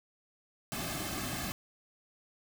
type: noise with comb filter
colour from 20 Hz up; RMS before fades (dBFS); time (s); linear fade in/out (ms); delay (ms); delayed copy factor
pink; -37; 0.72-1.52; 0; 2.1; -0.8
effects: none